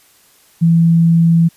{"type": "tone", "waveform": "sine", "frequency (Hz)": 166.6, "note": "E3", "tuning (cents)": 19, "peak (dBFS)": -7, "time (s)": [0.61, 1.49], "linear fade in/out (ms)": 20, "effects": ["white hiss -50 dBFS RMS until 1.56 s", "resampled to 32000 Hz"]}